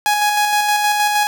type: tone with tremolo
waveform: sawtooth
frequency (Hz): 833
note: G#5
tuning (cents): +5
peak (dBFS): -9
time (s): 0.06-1.27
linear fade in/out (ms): 0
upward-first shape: square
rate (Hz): 6.4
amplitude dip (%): 30
effects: none